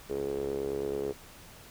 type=tone with band-pass filter; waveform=sawtooth; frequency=69.3 Hz; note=C#2; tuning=in tune; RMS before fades=-33 dBFS; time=0.09-1.13 s; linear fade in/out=20 ms; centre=420 Hz; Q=6.9; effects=pink hiss -51 dBFS RMS until 1.7 s